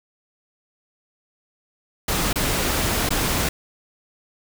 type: noise with dropouts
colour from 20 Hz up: pink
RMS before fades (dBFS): -22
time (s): 2.08-3.49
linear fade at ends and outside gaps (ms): 5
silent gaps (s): 2.33-2.357 / 3.091-3.105
effects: none